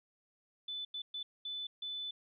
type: tone bursts at uneven times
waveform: sine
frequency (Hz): 3500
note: A7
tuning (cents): -10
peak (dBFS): -38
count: 5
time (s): 0.68-0.85 / 0.94-1.02 / 1.14-1.23 / 1.45-1.67 / 1.82-2.11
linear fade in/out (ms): 5
effects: none